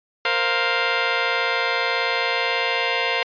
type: chord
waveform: 10% pulse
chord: Bb suspended second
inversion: none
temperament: just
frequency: 466.2 / 524.4 / 699.2 Hz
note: Bb4 / C5 / F5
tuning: 0 / +4 / +2 cents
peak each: -16 dBFS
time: 0.25-3.23 s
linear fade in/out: 2 ms
effects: resampled to 11025 Hz